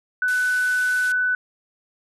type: tone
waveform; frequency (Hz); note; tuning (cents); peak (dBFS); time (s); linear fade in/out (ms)
sine; 1496; F#6; +19; -18; 0.22-1.35; 2
type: band-pass noise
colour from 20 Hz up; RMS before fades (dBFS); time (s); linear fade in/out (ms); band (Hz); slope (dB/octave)
white; -38; 0.28-1.12; 2; 1800 to 12000; 96
effects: none